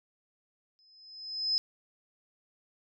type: tone with exponential growth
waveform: sine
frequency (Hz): 5100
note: D#8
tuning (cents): +42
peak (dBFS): -23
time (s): 0.79-1.58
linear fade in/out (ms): 0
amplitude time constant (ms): 170
effects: none